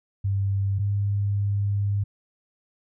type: tone pair in turn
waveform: sine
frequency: 98.5 / 100.98 Hz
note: G2 / G#2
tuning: +9 / -48 cents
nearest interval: unison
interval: 43 cents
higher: second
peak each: -21 dBFS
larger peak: neither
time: 0.24-0.79 / 0.79-2.04 s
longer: second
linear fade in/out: 10 ms
effects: none